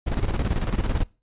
brown noise with tremolo, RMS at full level -21 dBFS, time 0.06-1.04 s, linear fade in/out 20 ms, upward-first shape square, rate 18 Hz, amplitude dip 65%, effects noise-tail reverb RT60 0.3 s tail -22 dB re dry + resampled to 8000 Hz

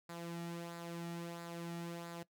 sawtooth tone with flanger, 170 Hz, F3, 46 cents flat, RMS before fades -45 dBFS, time 0.09-2.23 s, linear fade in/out 5 ms, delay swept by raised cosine 0.33 to 1.93 ms, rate 1.5 Hz, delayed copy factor -0.5, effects noise-tail reverb RT60 0.1 s tail -19 dB re dry

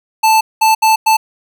square tone bursts at uneven times, 880 Hz, A5, in tune, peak -8 dBFS, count 4, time 0.23-0.41 / 0.61-0.75 / 0.82-0.96 / 1.06-1.17 s, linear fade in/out 10 ms, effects none

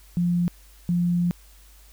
sine tone pair in turn, 174.61 / 174.61 Hz, F3 / F3, 0 / 0 cents, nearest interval unison, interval 0 cents, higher neither, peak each -19 dBFS, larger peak neither, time 0.17-0.48 / 0.89-1.31 s, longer second, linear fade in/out 0 ms, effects added 50 Hz sine -49 dBFS peak until 1.92 s + white hiss -55 dBFS RMS until 1.92 s

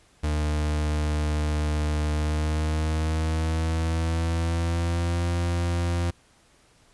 40% pulse tone with pitch glide, 75.6 to 86.34 Hz, D#2 to F2, -49 to -19 cents, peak -22 dBFS, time 0.23-6.11 s, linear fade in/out 10 ms, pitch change +230 cents, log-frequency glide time 2.11-5.26 s, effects pink hiss -59 dBFS RMS until 6.93 s + resampled to 24000 Hz

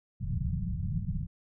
white low-pass noise, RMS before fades -32 dBFS, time 0.2-1.27 s, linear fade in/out 20 ms, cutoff 190 Hz, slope 96 dB/octave, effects none

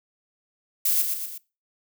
violet noise with echo, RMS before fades -22 dBFS, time 0.85-1.02 s, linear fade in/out 5 ms, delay 120 ms, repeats 3, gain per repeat -5 dB, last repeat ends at 1.38 s, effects noise-tail reverb RT60 0.3 s tail -22 dB re dry

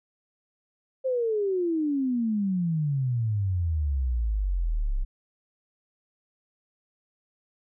sine exponential sweep, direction down, 533 to 31.64 Hz, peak -23 dBFS, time 1.04-5.05 s, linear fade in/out 20 ms, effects none

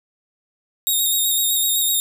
5% pulse tone with vibrato, 3729 Hz, A#7, in tune, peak -10 dBFS, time 0.87-2 s, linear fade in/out 0 ms, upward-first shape square, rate 7.9 Hz, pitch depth 26 cents each way, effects none

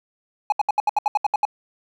triangle tone bursts, 838 Hz, G#5, 15 cents sharp, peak -13 dBFS, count 11, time 0.5-1.452 s, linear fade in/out 2 ms, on 22 ms, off 71 ms, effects none

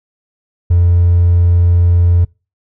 triangle tone with hard clipping, 87.31 Hz, F2, in tune, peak -7 dBFS, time 0.7-2.25 s, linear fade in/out 10 ms, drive 4 dB, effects noise-tail reverb RT60 0.3 s tail -25 dB re dry

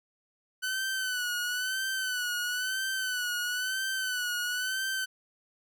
sawtooth tone with vibrato, 1500 Hz, F#6, 23 cents sharp, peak -26 dBFS, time 0.62-5.06 s, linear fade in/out 20 ms, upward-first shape sine, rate 1 Hz, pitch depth 62 cents each way, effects none

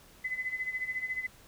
sine tone with tremolo, 2022 Hz, B6, 40 cents sharp, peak -29 dBFS, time 0.24-1.27 s, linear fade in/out 10 ms, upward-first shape sine, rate 14 Hz, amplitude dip 75%, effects pink hiss -57 dBFS RMS until 1.47 s

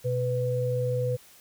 sine tone pair together, 124.5 / 498 Hz, B2 / B4, +14 / +14 cents, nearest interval 2 octaves, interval 2400 cents, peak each -27 dBFS, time 0.04-1.17 s, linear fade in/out 20 ms, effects white hiss -54 dBFS RMS until 1.4 s

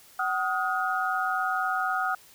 sine tone cluster, 754 / 1254 / 1438 Hz, F#5 / D#6 / F#6, +32 / +13 / -50 cents, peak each -29 dBFS, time 0.19-2.15 s, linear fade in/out 5 ms, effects white hiss -54 dBFS RMS until 2.34 s

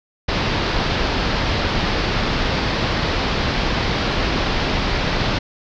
pink low-pass noise, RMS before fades -20 dBFS, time 0.28-5.39 s, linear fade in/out 10 ms, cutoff 5100 Hz, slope 48 dB/octave, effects none

